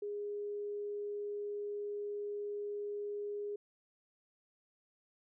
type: tone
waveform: sine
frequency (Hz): 411.6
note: G#4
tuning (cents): -16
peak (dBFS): -37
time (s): 0.02-3.56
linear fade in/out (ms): 5
effects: none